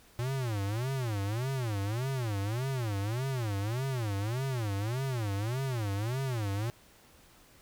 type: tone with vibrato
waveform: square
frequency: 115.6 Hz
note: A#2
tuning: 14 cents flat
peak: -31 dBFS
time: 0.19-6.7 s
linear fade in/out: 0 ms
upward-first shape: sine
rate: 1.7 Hz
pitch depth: 280 cents each way
effects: pink hiss -59 dBFS RMS until 7.61 s